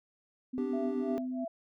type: tone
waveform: sine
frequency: 254.8 Hz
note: C4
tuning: 46 cents flat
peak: -33 dBFS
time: 0.53-1.45 s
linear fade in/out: 10 ms
type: chord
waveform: triangle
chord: G major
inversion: first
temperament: equal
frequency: 246.9 / 293.7 / 392 Hz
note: B3 / D4 / G4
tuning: 0 / 0 / 0 cents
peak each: -39 / -36 / -33 dBFS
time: 0.58-1.18 s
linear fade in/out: 0 ms
type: tone with tremolo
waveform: sine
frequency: 668 Hz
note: E5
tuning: 23 cents sharp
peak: -35 dBFS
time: 0.73-1.48 s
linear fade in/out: 5 ms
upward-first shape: sine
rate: 3.1 Hz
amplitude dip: 100%
effects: none